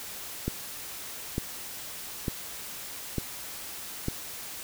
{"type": "click train", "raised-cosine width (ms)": 3, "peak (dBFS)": -15, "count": 5, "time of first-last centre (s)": [0.48, 4.084], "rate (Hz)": 1.11, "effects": ["white hiss -40 dBFS RMS until 4.63 s"]}